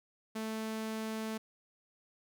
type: tone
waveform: sawtooth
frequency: 220 Hz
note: A3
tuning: in tune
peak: -32 dBFS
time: 0.35-1.38 s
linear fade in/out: 10 ms
effects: none